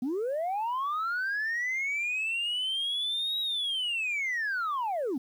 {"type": "linear two-way sweep", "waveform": "sine", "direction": "up then down", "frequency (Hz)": [233.1, 3856, 233.1], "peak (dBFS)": -26, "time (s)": [0.02, 5.18], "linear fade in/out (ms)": 5, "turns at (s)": 3.4, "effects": ["tanh soft clip ceiling -26 dBFS", "10-bit"]}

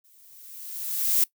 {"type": "noise with exponential growth", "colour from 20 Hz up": "violet", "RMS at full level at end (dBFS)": -19, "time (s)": [0.04, 1.24], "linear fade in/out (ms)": 5, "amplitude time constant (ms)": 260, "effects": ["noise-tail reverb RT60 0.1 s tail -20 dB re dry"]}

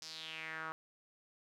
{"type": "tone with band-pass filter sweep", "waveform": "sawtooth", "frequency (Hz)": 159.5, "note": "D#3", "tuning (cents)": 43, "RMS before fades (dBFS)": -45, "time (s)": [0.02, 0.72], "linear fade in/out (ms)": 0, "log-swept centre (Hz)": [5500, 1200], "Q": 4.1, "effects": []}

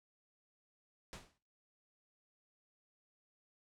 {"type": "noise with exponential decay", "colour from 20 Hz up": "pink", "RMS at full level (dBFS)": -45, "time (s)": [1.13, 1.38], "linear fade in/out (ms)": 0, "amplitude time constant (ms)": 53, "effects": ["noise-tail reverb RT60 0.4 s tail -20 dB re dry", "low-pass 8000 Hz 12 dB/octave"]}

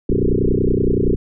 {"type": "tone with frequency modulation", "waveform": "sine", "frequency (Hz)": 196.4, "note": "G3", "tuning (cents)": 4, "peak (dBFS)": -13, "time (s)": [0.09, 1.16], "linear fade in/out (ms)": 5, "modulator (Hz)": 30.6, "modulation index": 7.7, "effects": []}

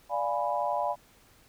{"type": "chord", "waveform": "sine", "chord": "D diminished seventh", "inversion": "none", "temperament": "equal", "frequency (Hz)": [587.3, 698.5, 830.6, 987.8], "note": ["D5", "F5", "Ab5", "Cb6"], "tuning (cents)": [0, 0, 0, 0], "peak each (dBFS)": -32, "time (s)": [0.09, 0.96], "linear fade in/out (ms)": 50, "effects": ["pink hiss -60 dBFS RMS until 1.48 s"]}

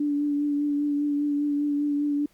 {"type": "tone with vibrato", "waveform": "sine", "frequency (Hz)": 290.5, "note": "D4", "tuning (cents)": -19, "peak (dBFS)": -22, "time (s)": [0, 2.26], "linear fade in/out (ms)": 5, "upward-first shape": "triangle", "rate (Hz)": 5, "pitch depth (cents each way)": 24, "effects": ["pink hiss -63 dBFS RMS until 2.33 s", "Opus 48 kbps"]}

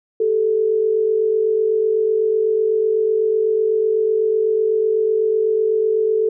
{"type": "tone pair together", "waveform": "sine", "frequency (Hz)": [392, 440], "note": ["G4", "A4"], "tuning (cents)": [0, 0], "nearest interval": "major second", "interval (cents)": 200, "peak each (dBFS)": [-22, -15], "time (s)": [0.2, 6.29], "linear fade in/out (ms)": 5, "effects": []}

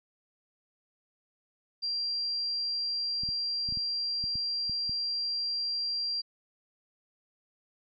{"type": "tone", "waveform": "sine", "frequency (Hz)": 4743, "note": "D8", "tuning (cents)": 16, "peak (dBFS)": -29, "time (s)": [1.82, 6.22], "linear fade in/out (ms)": 20}
{"type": "clicks", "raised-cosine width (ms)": 5, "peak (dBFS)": -30, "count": 9, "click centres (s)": [3.235, 3.289, 3.689, 3.724, 3.773, 4.24, 4.356, 4.696, 4.895]}
{"effects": []}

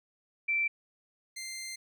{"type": "tone pair in turn", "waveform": ["sine", "15% pulse"], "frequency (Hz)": [2339, 2090], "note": ["D7", "C7"], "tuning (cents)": [-8, -2], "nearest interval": "major second", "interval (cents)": 194, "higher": "first", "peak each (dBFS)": [-26, -32], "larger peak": "first", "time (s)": [[0.48, 0.68], [1.36, 1.76]], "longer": "second", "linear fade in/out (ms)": 10, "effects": []}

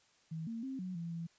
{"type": "tone with pitch steps", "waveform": "sine", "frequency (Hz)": [160.9, 228.3, 265.7, 184, 168.5, 167], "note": ["E3", "A#3", "C4", "F#3", "E3", "E3"], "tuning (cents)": [-42, -36, 27, -9, 38, 23], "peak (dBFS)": -38, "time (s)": [0.31, 1.27], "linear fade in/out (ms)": 10, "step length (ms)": 160, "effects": ["white hiss -69 dBFS RMS until 1.38 s", "resampled to 16000 Hz"]}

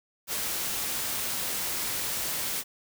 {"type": "noise", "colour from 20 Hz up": "white", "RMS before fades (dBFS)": -31, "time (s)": [0.27, 2.64], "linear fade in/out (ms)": 50, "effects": []}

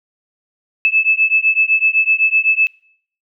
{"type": "beating tone pair", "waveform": "sine", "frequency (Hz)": [2611, 2618.9], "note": ["E7", "E7"], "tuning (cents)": [-17, -12], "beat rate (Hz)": 7.9, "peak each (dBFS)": -14, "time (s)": [0.85, 2.67], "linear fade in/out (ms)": 0, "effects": ["noise-tail reverb RT60 0.6 s tail -23 dB re dry"]}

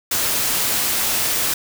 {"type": "noise", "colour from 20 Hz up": "white", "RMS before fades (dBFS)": -20, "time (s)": [0.11, 1.54], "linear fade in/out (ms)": 5, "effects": []}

